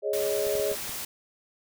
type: chord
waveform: sine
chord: Ab suspended fourth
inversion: none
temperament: just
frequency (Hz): 415.3 / 553.7 / 623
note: Ab4 / Db5 / Eb5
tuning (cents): 0 / -2 / +2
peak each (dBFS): -28 / -30 / -30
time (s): 0.02-0.76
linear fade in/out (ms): 50
type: noise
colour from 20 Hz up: white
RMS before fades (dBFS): -35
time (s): 0.13-1.05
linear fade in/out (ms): 5
type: clicks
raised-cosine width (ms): 3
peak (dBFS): -31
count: 5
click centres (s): 0.469 / 0.553 / 0.598 / 0.716 / 0.894
effects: none